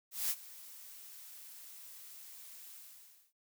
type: noise with ADSR envelope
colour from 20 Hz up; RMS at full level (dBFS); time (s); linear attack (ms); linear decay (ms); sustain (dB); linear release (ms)
blue; -33; 0.11-3.33; 190; 48; -19; 600
effects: noise-tail reverb RT60 0.1 s tail -17 dB re dry